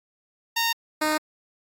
10% pulse tone pair in turn, 922 / 307.7 Hz, A#5 / D#4, -19 / -19 cents, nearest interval octave + perfect fifth, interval 1900 cents, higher first, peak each -13 dBFS, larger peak neither, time 0.56-0.73 / 1.01-1.18 s, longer neither, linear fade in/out 10 ms, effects AAC 64 kbps

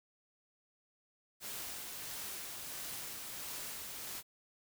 white noise with tremolo, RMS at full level -43 dBFS, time 1.4-4.23 s, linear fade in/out 50 ms, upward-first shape sine, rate 1.5 Hz, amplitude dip 25%, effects none

